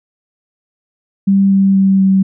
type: tone with pitch steps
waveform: sine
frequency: 196 / 194.65 / 193.3 / 191.97 Hz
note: G3 / G3 / G3 / G3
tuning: 0 / -12 / -24 / -36 cents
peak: -7 dBFS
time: 1.27-2.23 s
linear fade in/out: 10 ms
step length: 240 ms
effects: none